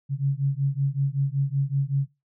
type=beating tone pair; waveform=sine; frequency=136 / 141.3 Hz; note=C#3 / C#3; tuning=-33 / +34 cents; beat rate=5.3 Hz; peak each=-24 dBFS; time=0.09-2.08 s; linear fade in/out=50 ms; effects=noise-tail reverb RT60 0.2 s tail -18 dB re dry